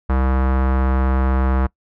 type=tone with low-pass filter; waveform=square; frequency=65.41 Hz; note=C2; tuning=in tune; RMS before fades=-17 dBFS; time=0.09-1.67 s; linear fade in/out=10 ms; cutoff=1300 Hz; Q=1.9; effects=noise-tail reverb RT60 0.1 s tail -23 dB re dry